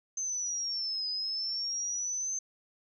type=linear two-way sweep; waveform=sine; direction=down then up; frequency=6272 to 4978 to 6272 Hz; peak=-31 dBFS; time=0.17-2.39 s; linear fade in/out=5 ms; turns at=1.09 s; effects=none